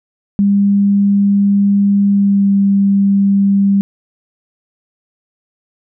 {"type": "tone with pitch glide", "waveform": "sine", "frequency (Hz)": [200.5, 198.2], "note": ["G3", "G3"], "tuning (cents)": [39, 19], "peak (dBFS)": -8, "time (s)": [0.39, 3.81], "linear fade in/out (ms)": 0, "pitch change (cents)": -20, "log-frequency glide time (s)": [2.1, 2.51], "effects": []}